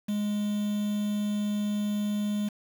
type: tone with quantisation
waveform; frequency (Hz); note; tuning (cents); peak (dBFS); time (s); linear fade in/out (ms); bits
triangle; 207.7; G#3; 0; -24; 0.08-2.49; 10; 7
effects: none